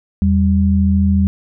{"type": "tone pair together", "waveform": "sine", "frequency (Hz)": [82.4, 195.98], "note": ["E2", "G3"], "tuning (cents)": [0, 0], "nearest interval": "octave + minor third", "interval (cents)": 1500, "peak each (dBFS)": -13, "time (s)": [0.22, 1.27], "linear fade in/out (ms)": 0, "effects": []}